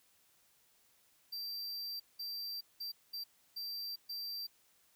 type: tone bursts at uneven times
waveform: square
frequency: 4699 Hz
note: D8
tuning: in tune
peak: -40 dBFS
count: 6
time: 1.32-2 / 2.19-2.61 / 2.8-2.92 / 3.13-3.24 / 3.56-3.96 / 4.09-4.47 s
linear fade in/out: 10 ms
effects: white hiss -70 dBFS RMS until 4.95 s